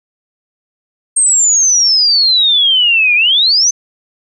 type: exponential two-way sweep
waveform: sine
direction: down then up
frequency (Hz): 8590 to 2381 to 6270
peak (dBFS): -7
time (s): 1.16-3.71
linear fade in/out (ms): 10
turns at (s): 3.15
effects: none